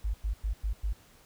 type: tone bursts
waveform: sine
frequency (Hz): 51.91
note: G#1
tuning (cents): 0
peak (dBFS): -27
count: 5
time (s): 0.04-0.932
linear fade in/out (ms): 10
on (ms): 100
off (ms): 98
effects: pink hiss -59 dBFS RMS until 1.25 s